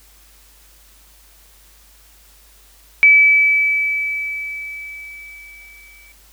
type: tone with exponential decay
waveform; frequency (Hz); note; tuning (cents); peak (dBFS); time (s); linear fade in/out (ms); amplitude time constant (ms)
sine; 2300; D7; -37; -5; 3.03-6.12; 0; 670
effects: added 50 Hz sine -50 dBFS peak until 6.32 s + white hiss -50 dBFS RMS until 6.32 s